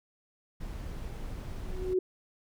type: noise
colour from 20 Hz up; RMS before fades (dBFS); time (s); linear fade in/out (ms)
brown; -38; 0.6-1.94; 10
type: tone with exponential growth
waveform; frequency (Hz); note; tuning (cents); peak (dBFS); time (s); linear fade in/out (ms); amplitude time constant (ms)
sine; 370; F#4; 0; -22; 1.55-1.99; 5; 95
effects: none